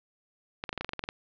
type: clicks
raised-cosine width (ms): 0.3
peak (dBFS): -17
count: 11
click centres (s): 0.639 / 0.692 / 0.729 / 0.777 / 0.81 / 0.846 / 0.892 / 0.934 / 0.993 / 1.039 / 1.089
effects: resampled to 11025 Hz + 8-bit